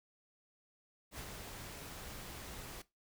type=noise with ADSR envelope; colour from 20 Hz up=pink; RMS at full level=-45 dBFS; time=1.11-2.82 s; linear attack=73 ms; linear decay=63 ms; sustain=-3 dB; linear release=6 ms; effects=noise-tail reverb RT60 0.2 s tail -18 dB re dry